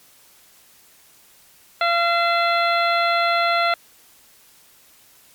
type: harmonic tone with a mistuned harmonic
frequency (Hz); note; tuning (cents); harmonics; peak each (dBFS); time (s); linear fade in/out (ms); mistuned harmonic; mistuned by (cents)
685; F5; -34; 1 / 2 / 3 / 4 / 5 / 6; -20 / -20 / -24 / -29 / -29 / -29; 1.81-3.74; 2; 4; -62
effects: white hiss -52 dBFS RMS until 5.34 s + MP3 96 kbps